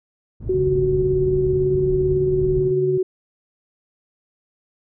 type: low-pass noise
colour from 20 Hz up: pink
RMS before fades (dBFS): -28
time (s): 0.4-2.72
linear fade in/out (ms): 20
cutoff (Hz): 160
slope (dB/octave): 12
type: tone with tremolo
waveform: sine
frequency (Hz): 372.2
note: F#4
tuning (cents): +10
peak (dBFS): -15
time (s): 0.49-3.03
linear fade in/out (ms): 5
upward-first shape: triangle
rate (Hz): 18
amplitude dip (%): 35
type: tone with pitch glide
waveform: sine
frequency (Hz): 137.6 to 142.12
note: C#3 to C#3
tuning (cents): -12 to +44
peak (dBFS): -24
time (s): 0.54-2.98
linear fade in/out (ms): 5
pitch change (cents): +56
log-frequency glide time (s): 1.17-2.54
effects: none